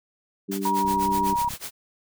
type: harmonic tone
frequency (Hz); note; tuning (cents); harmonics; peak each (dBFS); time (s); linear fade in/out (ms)
98; G2; 0; 2 / 3 / 4; -29 / -31 / -32; 0.48-1.35; 20
type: noise with tremolo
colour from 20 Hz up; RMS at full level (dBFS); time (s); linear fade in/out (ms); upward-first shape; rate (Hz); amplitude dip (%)
white; -33; 0.51-1.71; 10; sine; 8.1; 95
type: tone with vibrato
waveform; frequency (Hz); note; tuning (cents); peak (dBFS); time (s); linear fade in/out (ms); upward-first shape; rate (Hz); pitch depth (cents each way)
sine; 953; A#5; +38; -21; 0.65-1.49; 5; triangle; 14; 11
type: click train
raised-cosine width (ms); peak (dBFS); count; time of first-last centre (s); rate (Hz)
5; -28; 24; 0.85-1.537; 33.5
effects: none